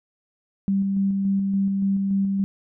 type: tone with tremolo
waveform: sine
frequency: 196 Hz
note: G3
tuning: in tune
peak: -18 dBFS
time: 0.68-2.44 s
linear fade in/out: 0 ms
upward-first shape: square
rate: 3.5 Hz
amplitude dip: 25%
effects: none